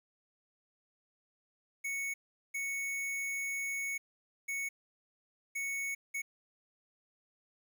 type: tone bursts at uneven times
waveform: square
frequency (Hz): 2217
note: C#7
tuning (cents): 0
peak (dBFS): -35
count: 5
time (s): 1.84-2.14 / 2.54-3.98 / 4.48-4.69 / 5.55-5.95 / 6.14-6.22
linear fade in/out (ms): 10
effects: 11-bit